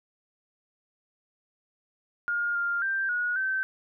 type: tone with pitch steps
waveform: sine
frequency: 1418 / 1400 / 1574 / 1453 / 1545 Hz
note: F6 / F6 / G6 / F#6 / G6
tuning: +26 / +4 / +7 / -32 / -26 cents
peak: -25 dBFS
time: 2.28-3.63 s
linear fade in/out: 0 ms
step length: 270 ms
effects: none